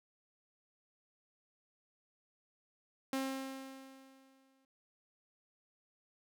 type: tone with exponential decay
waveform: sawtooth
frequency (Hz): 267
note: C4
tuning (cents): +35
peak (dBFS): -29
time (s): 3.13-4.65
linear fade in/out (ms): 2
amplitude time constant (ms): 330
effects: none